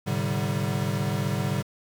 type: tone cluster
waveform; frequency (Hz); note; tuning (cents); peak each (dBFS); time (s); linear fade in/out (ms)
square; 106.3 / 133.7 / 149.4 / 194; G#2 / C3 / D3 / G3; +41 / +38 / +30 / -18; -31; 0.06-1.63; 20
effects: 9-bit